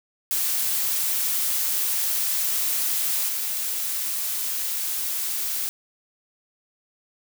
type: noise with level steps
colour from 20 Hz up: blue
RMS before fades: -24 / -27 dBFS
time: 0.31-5.69 s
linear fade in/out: 0 ms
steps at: 3.28 s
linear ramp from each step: 10 ms
effects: none